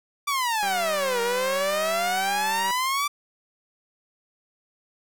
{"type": "exponential two-way sweep", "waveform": "sawtooth", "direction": "down then up", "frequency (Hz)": [1174.7, 464.3, 1174.7], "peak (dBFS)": -19, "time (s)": [0.27, 3.08], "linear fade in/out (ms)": 10, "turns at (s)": 1.21}
{"type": "click train", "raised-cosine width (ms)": 0.5, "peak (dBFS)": -21, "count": 402, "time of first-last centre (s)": [0.63, 2.708], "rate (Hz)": 193}
{"effects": []}